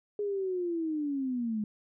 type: linear sweep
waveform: sine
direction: down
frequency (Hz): 417.1 to 206.9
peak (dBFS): -29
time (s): 0.19-1.64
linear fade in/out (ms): 2
effects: none